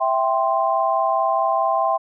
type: chord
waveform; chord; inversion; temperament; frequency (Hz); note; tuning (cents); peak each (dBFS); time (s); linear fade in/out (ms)
sine; C major; first; equal; 659.3 / 784 / 1046.5; E5 / G5 / C6; 0 / 0 / 0; -21; 0-1.98; 20
effects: none